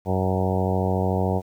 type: harmonic tone with a mistuned harmonic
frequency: 93.6 Hz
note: F#2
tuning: 20 cents sharp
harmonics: 1 / 2 / 3 / 4 / 5 / 6 / 7 / 8 / 9 / 10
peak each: -24 / -26 / -33 / -30 / -29 / -32 / -31 / -31 / -34 / -37 dBFS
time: 0.05-1.42 s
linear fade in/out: 50 ms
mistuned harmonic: 9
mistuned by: +23 cents
effects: 9-bit